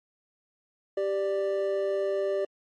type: tone pair together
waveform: triangle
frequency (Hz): 392 / 589.5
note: G4 / D5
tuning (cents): 0 / +6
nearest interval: perfect fifth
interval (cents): 706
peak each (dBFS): -26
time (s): 0.97-2.45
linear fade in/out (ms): 5
effects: MP3 48 kbps